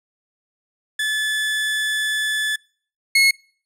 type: tone pair in turn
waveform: 30% pulse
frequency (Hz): 1731 / 2175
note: A6 / C#7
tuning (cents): -29 / -33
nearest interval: major third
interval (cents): 396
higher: second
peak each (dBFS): -17 / -9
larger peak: second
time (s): 0.99-2.56 / 3.15-3.31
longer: first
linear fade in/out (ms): 5
effects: noise-tail reverb RT60 0.5 s tail -26 dB re dry + low-pass 12000 Hz 12 dB/octave